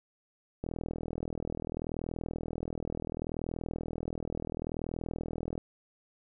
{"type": "click train", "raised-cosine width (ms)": 2, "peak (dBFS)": -22, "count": 202, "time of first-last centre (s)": [0.64, 5.579], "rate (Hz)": 40.7, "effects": []}